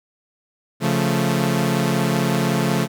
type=chord; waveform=sawtooth; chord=Db augmented; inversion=none; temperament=equal; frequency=138.59 / 174.61 / 220 Hz; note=Db3 / F3 / A3; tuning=0 / 0 / 0 cents; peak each=-18 dBFS; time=0.8-2.88 s; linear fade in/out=50 ms; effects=none